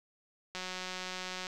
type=click train; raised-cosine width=0.2 ms; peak=-22 dBFS; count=170; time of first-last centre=0.55-1.468 s; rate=184 Hz; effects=none